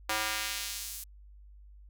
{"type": "tone with high-pass filter sweep", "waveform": "square", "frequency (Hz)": 108.2, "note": "A2", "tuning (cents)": -29, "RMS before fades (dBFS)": -35, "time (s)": [0.09, 1.04], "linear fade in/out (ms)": 5, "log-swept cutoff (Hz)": [870, 9400], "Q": 0.71, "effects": ["added 50 Hz sine -50 dBFS peak until 1.89 s"]}